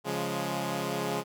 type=chord; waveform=10% pulse; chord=Db major; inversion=none; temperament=equal with one note detuned; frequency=138.59 / 174.61 / 208.3 Hz; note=Db3 / F3 / Ab3; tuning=0 / 0 / +5 cents; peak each=-26 dBFS; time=0.04-1.24 s; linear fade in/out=50 ms; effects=none